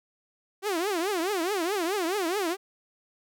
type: tone with vibrato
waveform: sawtooth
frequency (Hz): 370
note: F#4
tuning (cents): 0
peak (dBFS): -22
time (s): 0.62-2.57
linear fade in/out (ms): 50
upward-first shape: triangle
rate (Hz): 4.7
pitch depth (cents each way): 280
effects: none